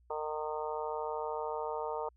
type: harmonic tone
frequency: 153.3 Hz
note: D#3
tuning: 25 cents flat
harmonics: 3 / 4 / 5 / 6 / 7 / 8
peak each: -38 / -41 / -43 / -39 / -47 / -45 dBFS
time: 0.1-2.09 s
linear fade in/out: 5 ms
effects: added 60 Hz sine -62 dBFS peak until 2.16 s